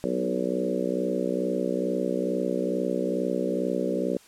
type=harmonic tone with a mistuned harmonic; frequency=62.3 Hz; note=B1; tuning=16 cents sharp; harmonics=3 / 4 / 5 / 6 / 7 / 8 / 9; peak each=-32 / -32 / -32 / -32 / -32 / -32 / -32 dBFS; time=0.04-4.17 s; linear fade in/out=0 ms; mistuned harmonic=4; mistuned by=-17 cents; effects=white hiss -54 dBFS RMS until 4.27 s + low-pass 10000 Hz 12 dB/octave